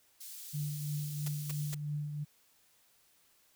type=high-pass noise; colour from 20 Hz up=white; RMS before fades=-47 dBFS; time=0.2-1.74 s; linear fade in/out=10 ms; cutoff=4200 Hz; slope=12 dB/octave
type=tone with tremolo; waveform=sine; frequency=148 Hz; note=D3; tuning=14 cents sharp; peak=-32 dBFS; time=0.53-2.25 s; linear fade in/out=20 ms; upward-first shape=triangle; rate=3 Hz; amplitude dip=50%
type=noise bursts; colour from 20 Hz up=white; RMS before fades=-40 dBFS; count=3; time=1.26-1.746 s; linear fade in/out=5 ms; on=22 ms; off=210 ms
effects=white hiss -68 dBFS RMS until 3.55 s